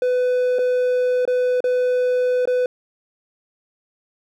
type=tone with dropouts; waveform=triangle; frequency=499.9 Hz; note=B4; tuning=21 cents sharp; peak=-14 dBFS; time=0.02-2.66 s; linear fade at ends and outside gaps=2 ms; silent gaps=0.586-0.59 / 1.253-1.276 / 1.605-1.641 / 2.455-2.474 s; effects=none